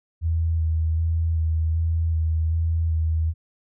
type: tone with vibrato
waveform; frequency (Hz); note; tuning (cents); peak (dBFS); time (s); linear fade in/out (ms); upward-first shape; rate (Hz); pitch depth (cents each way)
sine; 81.1; E2; -28; -19; 0.21-3.34; 50; square; 1.3; 19
effects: none